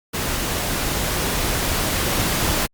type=noise with level ramp; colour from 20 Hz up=pink; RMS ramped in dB=-24 to -20 dBFS; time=0.13-2.67 s; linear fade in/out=20 ms; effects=Opus 48 kbps